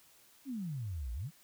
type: exponential two-way sweep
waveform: sine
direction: down then up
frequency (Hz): 290 to 55 to 181.5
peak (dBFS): -36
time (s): 0.45-1.31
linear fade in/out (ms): 50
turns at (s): 1.13
effects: white hiss -63 dBFS RMS until 1.43 s